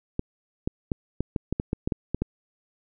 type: clicks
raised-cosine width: 3 ms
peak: -12 dBFS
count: 12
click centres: 0.194 / 0.675 / 0.918 / 1.206 / 1.362 / 1.526 / 1.599 / 1.731 / 1.875 / 1.922 / 2.146 / 2.22 s
effects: none